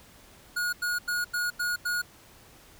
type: tone bursts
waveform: square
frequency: 1444 Hz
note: F#6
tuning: 43 cents flat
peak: -27 dBFS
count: 6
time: 0.56-2.02 s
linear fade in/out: 10 ms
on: 170 ms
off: 88 ms
effects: pink hiss -54 dBFS RMS until 2.79 s